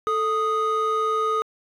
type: tone pair together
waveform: triangle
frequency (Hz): 440 / 1243.4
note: A4 / D#6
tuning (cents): 0 / -2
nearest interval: octave + tritone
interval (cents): 1798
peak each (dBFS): -22 / -19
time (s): 0.07-1.42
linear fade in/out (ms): 0
effects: tanh soft clip ceiling -14 dBFS